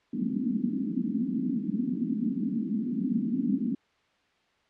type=band-pass noise; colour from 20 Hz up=pink; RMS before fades=-29 dBFS; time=0.13-3.75 s; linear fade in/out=5 ms; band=200 to 270 Hz; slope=48 dB/octave; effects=white hiss -67 dBFS RMS until 4.69 s + low-pass 3000 Hz 12 dB/octave